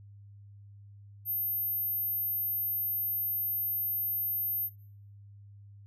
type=tone; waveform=sine; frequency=13140 Hz; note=G#9; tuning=20 cents flat; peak=-29 dBFS; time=1.25-4.7 s; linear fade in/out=50 ms; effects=noise-tail reverb RT60 0.6 s tail -21 dB re dry + added 101 Hz sine -49 dBFS peak until 5.86 s